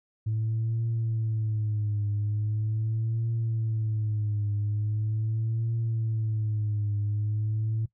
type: tone with vibrato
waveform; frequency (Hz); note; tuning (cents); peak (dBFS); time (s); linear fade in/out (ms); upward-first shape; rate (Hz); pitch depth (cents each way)
sine; 108.8; A2; -19; -24; 0.26-7.86; 10; triangle; 0.41; 98
effects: noise-tail reverb RT60 0.1 s tail -19 dB re dry + tanh soft clip ceiling -22 dBFS